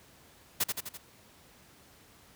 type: noise with echo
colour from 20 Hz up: white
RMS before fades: -27 dBFS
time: 0.6-0.64 s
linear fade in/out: 10 ms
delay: 84 ms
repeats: 4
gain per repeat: -4 dB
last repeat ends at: 0.976 s
effects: pink hiss -58 dBFS RMS until 2.35 s + high-pass 60 Hz 12 dB/octave